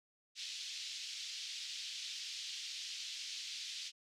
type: band-pass noise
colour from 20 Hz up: pink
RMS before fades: -45 dBFS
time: 0.35-3.92 s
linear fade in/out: 50 ms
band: 3000 to 5800 Hz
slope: 24 dB/octave
effects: none